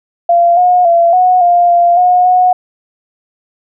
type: tone with pitch steps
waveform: sine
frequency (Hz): 689 / 720 / 681 / 732 / 701 / 694 / 722 / 730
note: F5 / F#5 / F5 / F#5 / F5 / F5 / F#5 / F#5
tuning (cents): -24 / -47 / -44 / -19 / +6 / -11 / -43 / -24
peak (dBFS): -5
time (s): 0.29-2.53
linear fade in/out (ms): 5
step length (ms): 280
effects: none